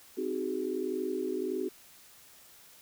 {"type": "chord", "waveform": "sine", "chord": "Ab dominant seventh", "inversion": "first", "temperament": "just", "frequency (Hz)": [259.6, 311.5, 373.8, 415.3], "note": ["C4", "Eb4", "Gb4", "Ab4"], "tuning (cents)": [-13, 2, 18, 0], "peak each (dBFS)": [-38, -38, -33, -37], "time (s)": [0.17, 1.69], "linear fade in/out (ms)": 10, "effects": ["white hiss -56 dBFS RMS until 2.81 s"]}